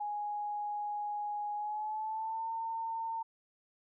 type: tone with pitch glide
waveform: sine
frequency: 830.6 to 905.8 Hz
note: G#5 to A#5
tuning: 0 to -50 cents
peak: -34 dBFS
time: 0-3.23 s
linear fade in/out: 10 ms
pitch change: +150 cents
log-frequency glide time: 1.55-2.49 s
effects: none